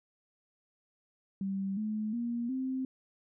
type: tone with pitch steps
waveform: sine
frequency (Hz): 194.5 / 214.6 / 236.7 / 261.1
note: G3 / A3 / A#3 / C4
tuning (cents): -13 / -43 / +27 / -3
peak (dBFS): -31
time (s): 1.41-2.85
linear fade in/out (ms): 2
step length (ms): 360
effects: none